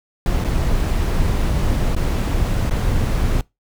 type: noise with dropouts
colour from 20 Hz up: brown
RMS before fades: -18 dBFS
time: 0.26-3.41 s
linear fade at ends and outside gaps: 1 ms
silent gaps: 0.441-0.446 / 1.95-1.964 / 2.697-2.709 s
effects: noise-tail reverb RT60 0.2 s tail -22 dB re dry